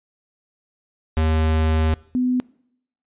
square / sine tone pair in turn, 79.1 / 251.1 Hz, D#2 / B3, +29 / +29 cents, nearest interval octave + minor sixth, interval 2000 cents, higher second, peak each -17 dBFS, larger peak neither, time 1.17-1.94 / 2.15-2.4 s, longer first, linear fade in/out 0 ms, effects noise-tail reverb RT60 0.7 s tail -22 dB re dry + resampled to 8000 Hz

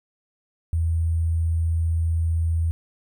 sine tone with sample-and-hold, 82.3 Hz, E2, 2 cents flat, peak -19 dBFS, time 0.73-2.71 s, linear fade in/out 0 ms, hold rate 8820 Hz, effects none

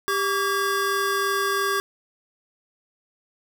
square tone cluster, 395.3 / 1143 / 1624 Hz, G4 / D6 / G#6, +15 / -47 / -39 cents, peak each -27 / -26 / -27 dBFS, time 0.08-1.8 s, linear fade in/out 0 ms, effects none

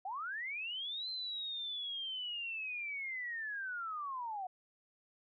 sine linear two-way sweep, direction up then down, 722 to 4119 to 722 Hz, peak -38 dBFS, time 0.05-4.47 s, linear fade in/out 5 ms, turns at 1.09 s, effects none

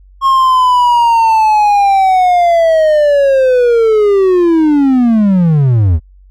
triangle linear sweep, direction down, 1085 to 73.7 Hz, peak -4 dBFS, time 0.21-6 s, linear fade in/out 50 ms, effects added 47 Hz sine -38 dBFS peak until 6.3 s

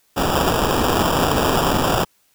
white noise with sample-and-hold, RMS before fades -18 dBFS, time 0.16-2.05 s, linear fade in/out 20 ms, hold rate 2100 Hz, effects white hiss -61 dBFS RMS until 2.34 s

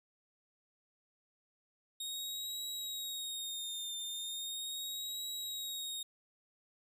sawtooth tone with vibrato, 3729 Hz, A#7, in tune, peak -36 dBFS, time 2-6.03 s, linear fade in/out 5 ms, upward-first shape triangle, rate 0.38 Hz, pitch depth 61 cents each way, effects none

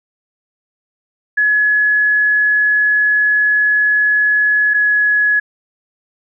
sine tone pair in turn, 1695 / 1687.5 Hz, G#6 / G#6, +35 / +27 cents, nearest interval unison, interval 8 cents, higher first, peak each -10 dBFS, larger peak neither, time 1.37-4.74 / 4.74-5.4 s, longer first, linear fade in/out 10 ms, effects none

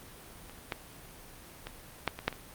clicks, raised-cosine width 0.3 ms, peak -30 / -15 / -23 / -11 / -23 / -10 / -26 dBFS, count 7, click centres 0.496 / 0.722 / 1.67 / 2.077 / 2.19 / 2.28 / 2.327 s, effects pink hiss -50 dBFS RMS until 2.54 s + Opus 32 kbps

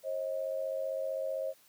sine tone pair together, 536.4 / 632 Hz, C5 / D#5, +43 / +27 cents, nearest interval minor third, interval 284 cents, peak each -34 / -36 dBFS, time 0.03-1.54 s, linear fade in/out 50 ms, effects white hiss -63 dBFS RMS until 1.68 s + high-pass 80 Hz 12 dB/octave

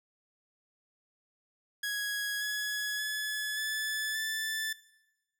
sawtooth tone with pitch steps, 1663 / 1686.2 / 1709.8 / 1733.6 / 1757.8 Hz, G#6 / G#6 / G#6 / A6 / A6, +2 / +26 / +50 / -26 / -2 cents, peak -28 dBFS, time 1.83-4.73 s, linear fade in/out 5 ms, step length 580 ms, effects noise-tail reverb RT60 1.0 s tail -19 dB re dry

